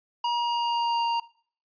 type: tone with pitch glide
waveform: square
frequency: 952 to 932.9 Hz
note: A#5 to A#5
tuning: +36 to +1 cents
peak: -24 dBFS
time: 0.24-1.2 s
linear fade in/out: 5 ms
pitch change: -35 cents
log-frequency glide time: 0.34-1.05 s
effects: noise-tail reverb RT60 0.5 s tail -20 dB re dry + resampled to 11025 Hz